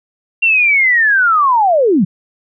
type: linear sweep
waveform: sine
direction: down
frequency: 2761 to 155.56 Hz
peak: -8 dBFS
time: 0.42-2.05 s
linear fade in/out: 10 ms
effects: none